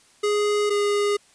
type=tone pair in turn; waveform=square; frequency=415.3 / 410.1 Hz; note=G#4 / G#4; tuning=0 / -22 cents; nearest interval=unison; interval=22 cents; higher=first; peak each=-20 dBFS; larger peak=neither; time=0.23-0.7 / 0.7-1.17 s; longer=neither; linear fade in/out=10 ms; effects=white hiss -56 dBFS RMS until 1.34 s + resampled to 22050 Hz